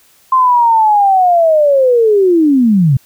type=linear sweep; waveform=sine; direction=down; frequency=1052 to 123.47 Hz; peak=-6 dBFS; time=0.32-2.97 s; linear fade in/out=5 ms; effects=white hiss -49 dBFS RMS until 3.05 s